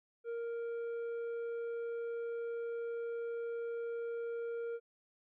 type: tone with tanh clipping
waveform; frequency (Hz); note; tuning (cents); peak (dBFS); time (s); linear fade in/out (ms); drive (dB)
sine; 466.2; A#4; 0; -38; 0.24-4.8; 50; 6
effects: none